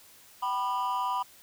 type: tone with amplitude modulation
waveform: triangle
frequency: 987.8 Hz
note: B5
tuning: in tune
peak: -21 dBFS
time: 0.42-1.23 s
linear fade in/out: 10 ms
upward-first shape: sine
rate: 219 Hz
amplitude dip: 95%
effects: white hiss -55 dBFS RMS until 1.42 s